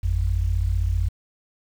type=tone pair together; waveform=sine; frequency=51.97 / 87.4 Hz; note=G#1 / F2; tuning=+2 / +2 cents; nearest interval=major sixth; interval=900 cents; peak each=-22 dBFS; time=0.03-1.09 s; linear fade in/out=10 ms; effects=8-bit